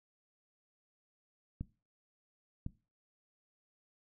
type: clicks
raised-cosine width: 5 ms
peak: -26 dBFS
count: 2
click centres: 1.61 / 2.664 s
effects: noise-tail reverb RT60 0.3 s tail -18 dB re dry